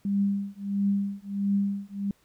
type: tone with tremolo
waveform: sine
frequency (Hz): 199.6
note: G3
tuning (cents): +32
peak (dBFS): -20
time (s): 0.05-2.11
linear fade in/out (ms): 2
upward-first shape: triangle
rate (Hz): 1.5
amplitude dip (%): 100
effects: pink hiss -65 dBFS RMS until 2.24 s